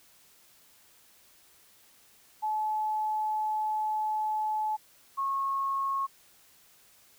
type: tone pair in turn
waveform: sine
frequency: 860 / 1091.8 Hz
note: A5 / C#6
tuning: -40 / -27 cents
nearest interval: major third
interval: 413 cents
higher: second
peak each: -27 dBFS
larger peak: neither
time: 2.42-4.77 / 5.17-6.07 s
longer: first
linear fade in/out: 20 ms
effects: white hiss -60 dBFS RMS until 7.18 s